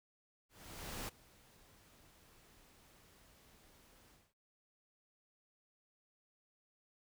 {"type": "noise with ADSR envelope", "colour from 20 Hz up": "pink", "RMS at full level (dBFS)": -43, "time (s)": [0.49, 4.34], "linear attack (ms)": 590, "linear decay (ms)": 17, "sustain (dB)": -22, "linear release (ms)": 230, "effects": []}